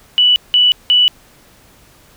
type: tone bursts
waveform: sine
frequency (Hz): 2960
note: F#7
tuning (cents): 0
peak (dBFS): -7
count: 3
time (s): 0.18-1.08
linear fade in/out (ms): 0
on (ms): 180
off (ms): 180
effects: pink hiss -47 dBFS RMS until 2.16 s